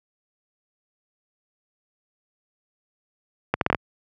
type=accelerating click train; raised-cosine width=0.5 ms; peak=-4 dBFS; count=6; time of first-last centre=3.54-3.747 s; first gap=72 ms; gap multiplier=0.72; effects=high-pass 80 Hz 12 dB/octave